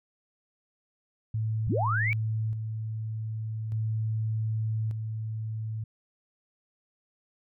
sine tone with tremolo, 110 Hz, A2, in tune, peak -26 dBFS, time 1.34-5.84 s, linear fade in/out 5 ms, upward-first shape square, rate 0.42 Hz, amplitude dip 40%
sine linear sweep, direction up, 41.89 to 2349 Hz, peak -26 dBFS, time 1.67-2.13 s, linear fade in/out 0 ms
effects none

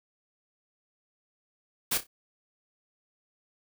white noise with echo, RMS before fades -27 dBFS, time 1.91-1.98 s, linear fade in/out 10 ms, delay 30 ms, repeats 3, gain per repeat -11 dB, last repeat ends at 2.07 s, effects none

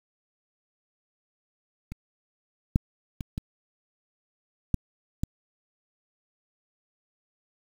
clicks, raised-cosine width 5 ms, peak -24 / -7 / -21 / -19 / -10 / -14 dBFS, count 6, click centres 1.92 / 2.759 / 3.208 / 3.379 / 4.743 / 5.235 s, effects 7-bit

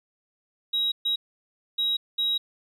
sine tone bursts at uneven times, 3825 Hz, A#7, 44 cents sharp, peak -21 dBFS, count 4, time 0.73-0.92 / 1.05-1.16 / 1.78-1.97 / 2.18-2.38 s, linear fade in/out 10 ms, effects tanh soft clip ceiling -18 dBFS + 10-bit

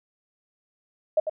sine tone with echo, 622.3 Hz, D#5, in tune, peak -16 dBFS, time 1.17-1.2 s, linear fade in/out 5 ms, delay 97 ms, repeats 1, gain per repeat -8 dB, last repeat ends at 1.297 s, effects none

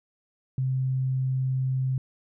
sine tone, 130.81 Hz, C3, in tune, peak -23 dBFS, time 0.58-1.98 s, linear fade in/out 2 ms, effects none

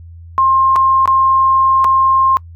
sine tone with dropouts, 1062 Hz, C6, 25 cents sharp, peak -8 dBFS, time 0.38-2.37 s, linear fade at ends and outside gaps 0 ms, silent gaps 0.758-0.762 / 1.057-1.076 / 1.844-1.848 s, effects noise-tail reverb RT60 0.1 s tail -25 dB re dry + added 84 Hz sine -32 dBFS peak until 2.55 s

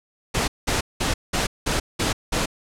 pink noise bursts, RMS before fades -22 dBFS, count 7, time 0.34-2.46 s, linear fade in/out 10 ms, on 140 ms, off 190 ms, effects low-pass 9000 Hz 12 dB/octave

